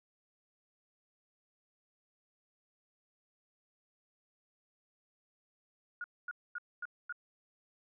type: tone bursts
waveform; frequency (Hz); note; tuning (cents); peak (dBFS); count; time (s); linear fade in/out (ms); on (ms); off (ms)
sine; 1439; F#6; -49; -37; 5; 6.01-7.125; 2; 31; 240
effects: none